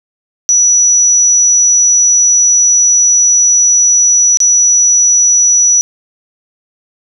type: tone with dropouts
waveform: sine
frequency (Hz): 5890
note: F#8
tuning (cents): -9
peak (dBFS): -5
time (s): 0.49-5.81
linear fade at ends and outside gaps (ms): 0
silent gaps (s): 4.372-4.403
effects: none